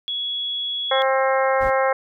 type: tone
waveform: sine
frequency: 3360 Hz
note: G#7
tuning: 19 cents sharp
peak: -23 dBFS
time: 0.08-1.02 s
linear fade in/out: 0 ms
type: harmonic tone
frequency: 265.9 Hz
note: C4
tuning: 28 cents sharp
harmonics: 2 / 3 / 4 / 5 / 6 / 7 / 8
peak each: -19 / -23 / -25 / -27 / -29 / -30 / -31 dBFS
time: 0.91-1.93 s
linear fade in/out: 5 ms
type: noise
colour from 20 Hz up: brown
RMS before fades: -32 dBFS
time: 1.6-1.71 s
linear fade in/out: 20 ms
effects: none